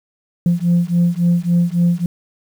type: beating tone pair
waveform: sine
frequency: 171.5 / 175.1 Hz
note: F3 / F3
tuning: -31 / +5 cents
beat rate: 3.6 Hz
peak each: -14 dBFS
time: 0.46-2.06 s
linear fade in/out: 2 ms
effects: tanh soft clip ceiling -8 dBFS + 7-bit